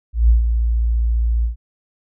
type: tone with ADSR envelope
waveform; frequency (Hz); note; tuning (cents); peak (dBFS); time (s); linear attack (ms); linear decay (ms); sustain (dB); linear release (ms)
sine; 57.4; A#1; -26; -7; 0.13-1.56; 160; 130; -7; 120
effects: none